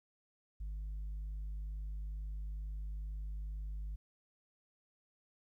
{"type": "tone", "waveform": "sine", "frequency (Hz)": 51.1, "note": "G#1", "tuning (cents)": -27, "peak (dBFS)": -36, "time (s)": [0.6, 3.96], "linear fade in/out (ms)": 10, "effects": ["tanh soft clip ceiling -38 dBFS", "13-bit"]}